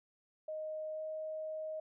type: tone with pitch glide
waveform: sine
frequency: 622.3 to 626.3 Hz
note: D#5 to D#5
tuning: 0 to +11 cents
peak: -38 dBFS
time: 0.48-1.8 s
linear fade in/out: 5 ms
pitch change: +11 cents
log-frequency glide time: 0.93-1.01 s
effects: none